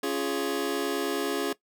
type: chord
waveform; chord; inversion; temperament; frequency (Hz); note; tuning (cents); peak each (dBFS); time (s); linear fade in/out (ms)
sawtooth; Db major; none; just; 277.2 / 346.5 / 415.8; Db4 / F4 / Ab4; 0 / -14 / +2; -27 / -28 / -26; 0.03-1.53; 5
effects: noise-tail reverb RT60 0.1 s tail -18 dB re dry